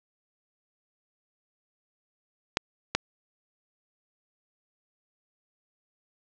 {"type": "clicks", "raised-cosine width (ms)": 0.2, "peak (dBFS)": -5, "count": 2, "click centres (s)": [2.571, 2.95], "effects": ["low-pass 7000 Hz 12 dB/octave"]}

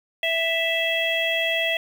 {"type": "harmonic tone", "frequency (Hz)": 659.3, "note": "E5", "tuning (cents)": 0, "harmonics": [1, 3, 4, 5], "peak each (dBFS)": [-26, -26, -26, -26], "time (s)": [0.23, 1.77], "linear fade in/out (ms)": 2, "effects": ["7-bit"]}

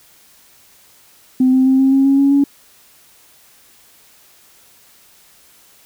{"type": "tone with pitch steps", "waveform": "sine", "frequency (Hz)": [257.2, 260.5, 263.8, 267.2, 270.6, 274.1, 277.6, 281.1], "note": ["C4", "C4", "C4", "C4", "C#4", "C#4", "C#4", "C#4"], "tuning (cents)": [-30, -7, 14, 36, -42, -19, 3, 24], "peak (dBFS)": -8, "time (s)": [1.4, 2.44], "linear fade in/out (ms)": 5, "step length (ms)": 130, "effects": ["tanh soft clip ceiling -4 dBFS", "white hiss -49 dBFS RMS until 5.85 s"]}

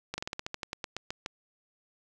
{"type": "slowing click train", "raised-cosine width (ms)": 0.2, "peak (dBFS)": -17, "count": 14, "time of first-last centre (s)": [0.14, 1.261], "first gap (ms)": 40, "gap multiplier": 1.12, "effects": []}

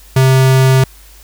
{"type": "tone", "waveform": "square", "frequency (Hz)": 131.7, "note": "C3", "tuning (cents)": 12, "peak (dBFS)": -7, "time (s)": [0.16, 0.84], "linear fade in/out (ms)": 5, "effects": ["added 50 Hz sine -39 dBFS peak until 1.23 s", "white hiss -43 dBFS RMS until 1.23 s"]}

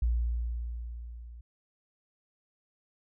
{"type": "tone with level ramp", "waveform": "sine", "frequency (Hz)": 58.6, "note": "A#1", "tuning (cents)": 10, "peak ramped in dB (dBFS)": [-23, -44], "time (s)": [0.02, 1.41], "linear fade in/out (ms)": 5, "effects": []}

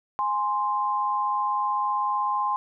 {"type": "tone pair together", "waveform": "sine", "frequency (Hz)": [830.2, 1046], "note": ["G#5", "C6"], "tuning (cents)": [-1, -1], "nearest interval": "major third", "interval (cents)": 400, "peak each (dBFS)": [-27, -24], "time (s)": [0.19, 2.56], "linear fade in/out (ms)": 0, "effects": []}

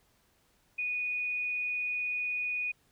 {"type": "tone", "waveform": "sine", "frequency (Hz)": 2471, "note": "D#7", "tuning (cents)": -13, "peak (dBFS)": -30, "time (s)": [0.78, 2.72], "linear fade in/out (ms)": 10, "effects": ["pink hiss -69 dBFS RMS until 2.91 s"]}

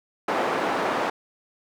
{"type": "band-pass noise", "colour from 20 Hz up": "white", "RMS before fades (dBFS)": -25, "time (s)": [0.28, 1.1], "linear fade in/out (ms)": 5, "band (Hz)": [290, 1000], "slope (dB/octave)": 12, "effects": []}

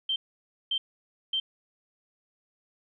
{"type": "tone bursts", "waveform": "sine", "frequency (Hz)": 3135, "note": "G7", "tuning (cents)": -1, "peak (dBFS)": -25, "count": 3, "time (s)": [0.09, 1.4], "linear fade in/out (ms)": 5, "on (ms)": 70, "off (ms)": 550, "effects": []}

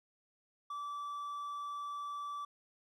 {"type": "tone", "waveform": "triangle", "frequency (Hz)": 1159, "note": "D6", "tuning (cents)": -23, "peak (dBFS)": -37, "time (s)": [0.7, 2.45], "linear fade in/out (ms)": 5, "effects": []}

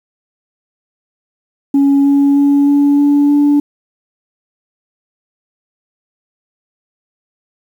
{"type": "tone with pitch steps", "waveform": "sine", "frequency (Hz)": [279, 281.1, 283.2, 285.4, 287.5, 289.7], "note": ["C#4", "C#4", "C#4", "D4", "D4", "D4"], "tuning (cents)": [11, 24, 37, -49, -37, -24], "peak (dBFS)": -5, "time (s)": [1.74, 3.6], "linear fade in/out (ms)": 5, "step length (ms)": 310, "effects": ["tanh soft clip ceiling -5 dBFS", "7-bit"]}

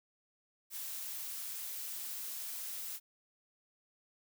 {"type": "noise", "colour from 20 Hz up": "blue", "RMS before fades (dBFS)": -42, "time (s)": [0.7, 3], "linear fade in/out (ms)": 50, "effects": []}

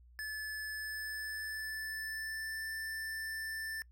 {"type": "tone with pitch glide", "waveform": "square", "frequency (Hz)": [1730, 1772.5], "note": ["A6", "A6"], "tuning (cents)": [-30, 12], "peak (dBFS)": -39, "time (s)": [0.19, 3.82], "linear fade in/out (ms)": 0, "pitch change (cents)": 42, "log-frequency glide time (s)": [0.73, 2.71], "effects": ["noise-tail reverb RT60 0.1 s tail -24 dB re dry", "added 60 Hz sine -57 dBFS peak until 3.91 s"]}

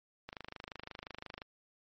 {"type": "click train", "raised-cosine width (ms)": 0.3, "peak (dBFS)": -27, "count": 30, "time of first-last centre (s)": [0.29, 1.418], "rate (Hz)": 25.7, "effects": ["MP3 32 kbps"]}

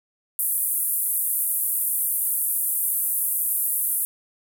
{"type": "band-pass noise", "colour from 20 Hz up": "pink", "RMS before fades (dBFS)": -24, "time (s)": [0.39, 4.05], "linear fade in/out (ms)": 0, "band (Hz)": [9800, 15000], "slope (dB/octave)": 48, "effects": []}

